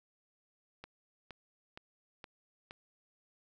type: click train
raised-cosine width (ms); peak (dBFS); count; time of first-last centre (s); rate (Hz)
0.3; -30; 5; 0.84-2.709; 2.14
effects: none